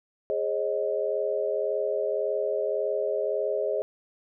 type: chord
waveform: sine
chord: Ab suspended fourth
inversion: none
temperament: equal with one note detuned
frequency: 415.3 / 540.5 / 622.3 Hz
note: Ab4 / Db5 / Eb5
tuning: 0 / -44 / 0 cents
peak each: -29 dBFS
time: 0.3-3.82 s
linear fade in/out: 0 ms
effects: none